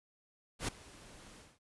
pink noise with ADSR envelope, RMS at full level -34 dBFS, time 0.59-1.59 s, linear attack 92 ms, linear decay 7 ms, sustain -21 dB, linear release 220 ms, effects resampled to 24000 Hz

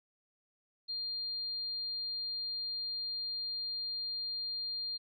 sine tone, 4200 Hz, C8, 6 cents sharp, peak -35 dBFS, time 0.88-4.98 s, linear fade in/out 20 ms, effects none

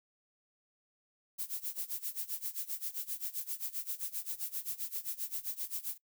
violet noise with tremolo, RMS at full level -36 dBFS, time 1.38-5.98 s, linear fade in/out 20 ms, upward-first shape sine, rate 7.6 Hz, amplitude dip 90%, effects noise-tail reverb RT60 0.1 s tail -22 dB re dry

